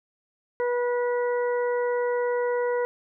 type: harmonic tone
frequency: 486.8 Hz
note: B4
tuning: 25 cents flat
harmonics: 1 / 2 / 3 / 4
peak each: -23 / -32 / -37 / -38 dBFS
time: 0.6-2.85 s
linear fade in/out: 0 ms
effects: none